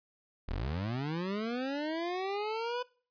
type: linear sweep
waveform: 25% pulse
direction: up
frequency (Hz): 31.06 to 500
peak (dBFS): -29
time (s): 0.48-2.83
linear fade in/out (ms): 10
effects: noise-tail reverb RT60 0.4 s tail -22 dB re dry + resampled to 11025 Hz